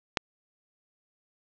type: click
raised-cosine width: 0.2 ms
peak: -6 dBFS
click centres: 0.172 s
effects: low-pass 5000 Hz 12 dB/octave